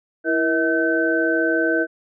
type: tone cluster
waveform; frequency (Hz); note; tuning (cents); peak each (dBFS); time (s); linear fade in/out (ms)
sine; 329.8 / 475 / 639 / 1532; E4 / A#4 / D#5 / G6; +1 / +33 / +46 / -40; -21 / -24 / -24 / -21; 0.24-1.87; 50
effects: none